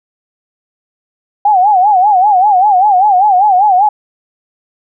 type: tone with vibrato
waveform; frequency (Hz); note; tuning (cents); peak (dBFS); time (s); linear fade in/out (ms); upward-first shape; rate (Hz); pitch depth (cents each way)
sine; 784; G5; 0; -5; 1.45-3.89; 5; sine; 5.1; 150
effects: none